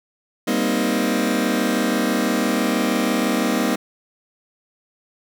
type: chord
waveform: sawtooth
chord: C minor seventh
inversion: second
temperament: just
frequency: 196.22 / 235.5 / 261.6 / 314 Hz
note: G3 / Bb3 / C4 / Eb4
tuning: +2 / +18 / 0 / +16 cents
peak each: -21 / -18 / -20 / -20 dBFS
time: 0.47-3.76 s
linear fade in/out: 10 ms
effects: none